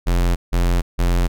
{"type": "tone bursts", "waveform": "square", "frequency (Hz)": 43.65, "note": "F1", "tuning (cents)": 0, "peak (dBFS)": -15, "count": 3, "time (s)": [0.06, 1.28], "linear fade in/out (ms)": 20, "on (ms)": 300, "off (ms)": 160, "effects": []}